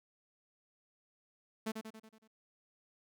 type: tone with echo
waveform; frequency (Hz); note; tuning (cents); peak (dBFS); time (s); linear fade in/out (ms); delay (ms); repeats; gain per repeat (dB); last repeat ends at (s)
sawtooth; 220; A3; 0; -31; 1.66-1.72; 10; 93; 6; -5; 2.278
effects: none